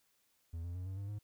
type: tone with pitch steps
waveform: triangle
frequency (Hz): 83.2 / 86.98 / 90.94 / 95.08 / 99.4 / 103.92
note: E2 / F2 / F#2 / F#2 / G2 / G#2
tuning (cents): +17 / -6 / -29 / +48 / +25 / +2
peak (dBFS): -37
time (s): 0.53-1.19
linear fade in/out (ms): 10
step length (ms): 110
effects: white hiss -75 dBFS RMS until 1.23 s